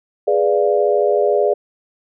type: chord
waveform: sine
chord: G# diminished seventh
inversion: none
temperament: equal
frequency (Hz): 415.3 / 493.9 / 587.3 / 698.5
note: G#4 / B4 / D5 / F5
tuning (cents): 0 / 0 / 0 / 0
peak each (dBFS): -16 / -20 / -17 / -22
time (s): 0.27-1.54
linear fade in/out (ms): 10
effects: none